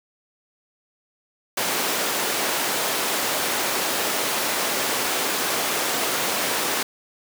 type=high-pass noise; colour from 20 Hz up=pink; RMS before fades=-24 dBFS; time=1.57-6.83 s; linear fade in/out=5 ms; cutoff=380 Hz; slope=12 dB/octave; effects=none